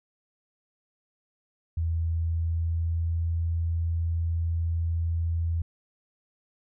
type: tone with pitch glide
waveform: sine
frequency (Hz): 82.41 to 83.37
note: E2 to E2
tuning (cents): 0 to +20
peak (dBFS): -24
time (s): 1.77-5.62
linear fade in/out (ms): 5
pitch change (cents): +20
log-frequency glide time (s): 2-3.24
effects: none